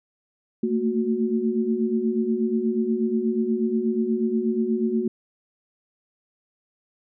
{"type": "tone cluster", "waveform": "sine", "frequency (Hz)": [221.5, 229.8, 367.5], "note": ["A3", "A#3", "F#4"], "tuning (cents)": [12, -25, -12], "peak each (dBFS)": [-26, -24, -25], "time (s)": [0.63, 5.08], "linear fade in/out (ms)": 5, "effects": []}